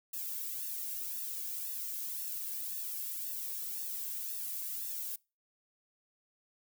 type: noise with flanger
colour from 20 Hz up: violet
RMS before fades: -39 dBFS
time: 0.13-5.16 s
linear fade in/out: 5 ms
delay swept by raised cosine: 1.1 to 1.85 ms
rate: 1.9 Hz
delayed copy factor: +0.9
effects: noise-tail reverb RT60 0.3 s tail -25 dB re dry